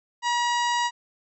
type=harmonic tone; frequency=959 Hz; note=A#5; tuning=49 cents sharp; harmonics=1 / 2 / 3 / 4 / 5 / 6 / 7 / 8; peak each=-23 / -29 / -33 / -35 / -37 / -39 / -40 / -41 dBFS; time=0.22-0.91 s; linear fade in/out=50 ms; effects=none